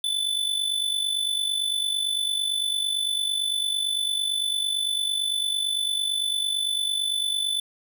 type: tone with amplitude modulation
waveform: square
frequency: 3500 Hz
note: A7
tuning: 10 cents flat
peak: -21 dBFS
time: 0.04-7.6 s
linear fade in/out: 2 ms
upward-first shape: sine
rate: 48.9 Hz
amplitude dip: 65%
effects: none